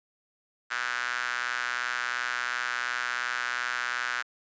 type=tone with high-pass filter; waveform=sawtooth; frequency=122.8 Hz; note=B2; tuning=9 cents flat; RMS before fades=-31 dBFS; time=0.7-4.23 s; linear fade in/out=20 ms; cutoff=1500 Hz; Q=4.3; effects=resampled to 16000 Hz